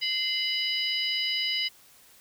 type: harmonic tone with a mistuned harmonic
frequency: 988 Hz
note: B5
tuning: in tune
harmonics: 2 / 3 / 4 / 5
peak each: -32 / -29 / -35 / -31 dBFS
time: 0.01-1.69 s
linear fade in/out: 20 ms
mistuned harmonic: 2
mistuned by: +82 cents
effects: white hiss -56 dBFS RMS until 2.2 s